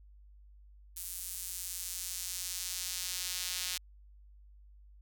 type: tone with high-pass filter sweep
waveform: sawtooth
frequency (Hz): 181.3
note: F#3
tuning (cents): -35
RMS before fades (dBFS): -39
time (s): 0.96-3.78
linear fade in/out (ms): 10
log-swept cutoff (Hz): 9800 to 3800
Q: 0.91
effects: added 50 Hz sine -54 dBFS peak until 5.01 s